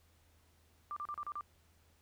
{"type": "tone bursts", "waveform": "sine", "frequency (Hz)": 1185, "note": "D6", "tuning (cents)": 15, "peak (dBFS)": -38, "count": 6, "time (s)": [0.91, 1.409], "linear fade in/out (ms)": 0, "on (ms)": 54, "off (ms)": 35, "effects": ["added 81 Hz sine -68 dBFS peak until 2.01 s", "pink hiss -71 dBFS RMS until 2.01 s"]}